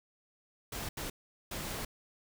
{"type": "noise bursts at uneven times", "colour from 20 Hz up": "pink", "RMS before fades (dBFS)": -39, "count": 3, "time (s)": [[0.72, 0.89], [0.97, 1.1], [1.51, 1.85]], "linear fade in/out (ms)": 5, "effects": []}